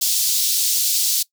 pink high-pass noise, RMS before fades -19 dBFS, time 0.01-1.23 s, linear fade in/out 10 ms, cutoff 4100 Hz, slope 24 dB/octave, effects noise-tail reverb RT60 0.1 s tail -21 dB re dry

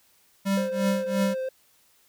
square tone with tremolo, 196 Hz, G3, in tune, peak -21 dBFS, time 0.45-1.35 s, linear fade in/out 20 ms, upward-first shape triangle, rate 2.9 Hz, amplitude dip 100%
triangle tone with vibrato, 523.3 Hz, C5, in tune, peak -25 dBFS, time 0.57-1.49 s, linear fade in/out 5 ms, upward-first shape sine, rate 5.6 Hz, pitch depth 10 cents each way
effects white hiss -62 dBFS RMS until 2.08 s

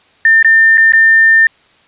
sine tone with dropouts, 1800 Hz, A6, 39 cents sharp, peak -4 dBFS, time 0.25-1.47 s, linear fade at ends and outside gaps 2 ms, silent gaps 0.427-0.446 / 0.774-0.779 / 0.922-0.934 s, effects white hiss -49 dBFS RMS until 1.87 s + resampled to 8000 Hz

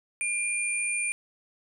sine tone pair together, 2399 / 9057 Hz, D7 / C#9, +36 / +36 cents, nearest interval octave + major seventh, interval 2300 cents, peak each -28 / -30 dBFS, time 0.21-1.12 s, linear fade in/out 0 ms, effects none

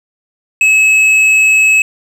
triangle tone with hard clipping, 2580 Hz, E7, 38 cents flat, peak -7 dBFS, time 0.61-1.82 s, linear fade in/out 2 ms, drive 9 dB, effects none

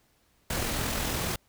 pink noise with amplitude modulation, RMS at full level -29 dBFS, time 0.5-1.36 s, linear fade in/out 5 ms, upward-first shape sine, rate 42.1 Hz, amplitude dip 30%, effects pink hiss -67 dBFS RMS until 1.48 s

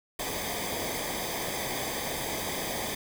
pink noise with comb filter, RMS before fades -33 dBFS, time 0.19-2.95 s, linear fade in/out 5 ms, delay 0.72 ms, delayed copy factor -0.75, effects none

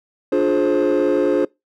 triangle chord, D half-diminished seventh, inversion none, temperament just, 293.7 / 352.4 / 422.9 / 528.6 Hz, D4 / F4 / Ab4 / C5, 0 / +16 / +31 / +18 cents, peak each -17 dBFS, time 0.32-1.45 s, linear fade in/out 5 ms, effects noise-tail reverb RT60 0.2 s tail -24 dB re dry + tanh soft clip ceiling -8 dBFS

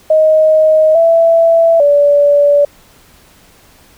sine tone with pitch steps, 626 / 664 / 577 Hz, D#5 / E5 / D5, +10 / +12 / -31 cents, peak -5 dBFS, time 0.1-2.65 s, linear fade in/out 5 ms, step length 850 ms, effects pink hiss -45 dBFS RMS until 3.97 s

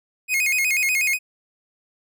45% pulse tone with vibrato, 2323 Hz, D7, 20 cents flat, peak -18 dBFS, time 0.28-1.19 s, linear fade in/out 50 ms, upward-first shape square, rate 8.2 Hz, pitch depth 130 cents each way, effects none

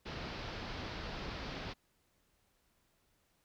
pink low-pass noise, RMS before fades -43 dBFS, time 0.05-1.74 s, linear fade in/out 20 ms, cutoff 5100 Hz, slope 48 dB/octave, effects pink hiss -75 dBFS RMS until 3.44 s

